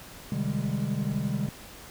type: chord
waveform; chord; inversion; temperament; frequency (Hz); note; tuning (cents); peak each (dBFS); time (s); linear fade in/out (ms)
triangle; Ab major seventh; first; equal with one note detuned; 130.81 / 152.1 / 196 / 207.7; C3 / Eb3 / G3 / Ab3; 0 / -39 / 0 / 0; -30; 0.32-1.49; 2
effects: pink hiss -46 dBFS RMS until 1.9 s